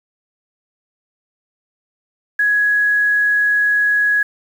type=tone with quantisation; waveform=sine; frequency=1672 Hz; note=G#6; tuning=11 cents sharp; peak=-12 dBFS; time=2.39-4.23 s; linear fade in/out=5 ms; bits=7; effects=none